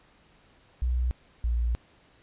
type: tone pair in turn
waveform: sine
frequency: 61.74 / 58.65 Hz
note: B1 / A#1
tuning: 0 / +11 cents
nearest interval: minor second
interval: 89 cents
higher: first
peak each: -23 dBFS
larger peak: neither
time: 0.82-1.11 / 1.44-1.75 s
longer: second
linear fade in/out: 0 ms
effects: pink hiss -60 dBFS RMS until 2.22 s + resampled to 8000 Hz